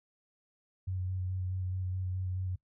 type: tone with vibrato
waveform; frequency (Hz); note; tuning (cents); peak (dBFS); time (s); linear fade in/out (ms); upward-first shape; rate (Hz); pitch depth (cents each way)
sine; 92.5; F#2; 0; -32; 0.87-2.56; 10; square; 4.7; 15
effects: noise-tail reverb RT60 0.1 s tail -20 dB re dry